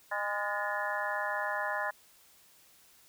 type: harmonic tone with a mistuned harmonic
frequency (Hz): 204.7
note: G#3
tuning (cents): -25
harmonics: 3 / 4 / 5 / 6 / 7 / 8 / 9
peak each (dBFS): -38 / -38 / -37 / -45 / -39 / -36 / -42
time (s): 0.11-1.91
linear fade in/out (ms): 10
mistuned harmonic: 8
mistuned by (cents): +80
effects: white hiss -61 dBFS RMS until 3.08 s